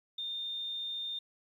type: tone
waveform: sine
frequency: 3627 Hz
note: A#7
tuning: 48 cents flat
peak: -35 dBFS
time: 0.18-1.19 s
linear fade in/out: 5 ms
effects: 11-bit